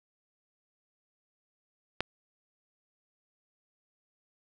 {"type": "click", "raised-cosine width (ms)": 0.3, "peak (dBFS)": -12, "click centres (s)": 2.006, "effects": []}